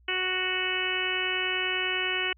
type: harmonic tone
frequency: 370 Hz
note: F#4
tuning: in tune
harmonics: 1 / 2 / 3 / 4 / 5 / 6 / 7 / 8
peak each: -35 / -41 / -39 / -35 / -34 / -33 / -33 / -31 dBFS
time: 0.08-2.33 s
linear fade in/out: 5 ms
effects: added 60 Hz sine -56 dBFS peak until 2.37 s